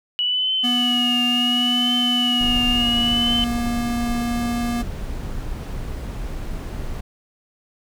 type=tone with vibrato; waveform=sine; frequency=2932 Hz; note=F#7; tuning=16 cents flat; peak=-18 dBFS; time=0.19-3.44 s; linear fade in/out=0 ms; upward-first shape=triangle; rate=0.71 Hz; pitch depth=80 cents each way
type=tone with pitch glide; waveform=square; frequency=244.3 to 237.8 Hz; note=B3 to A#3; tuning=-19 to +35 cents; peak=-22 dBFS; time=0.63-4.83 s; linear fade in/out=20 ms; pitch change=-46 cents; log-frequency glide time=2.74-2.86 s
type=noise; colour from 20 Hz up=brown; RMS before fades=-28 dBFS; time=2.4-7.01 s; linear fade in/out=10 ms
effects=none